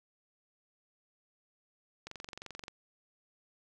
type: click train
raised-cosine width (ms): 0.2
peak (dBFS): -26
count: 15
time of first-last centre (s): 2.07-2.681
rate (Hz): 22.9
effects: none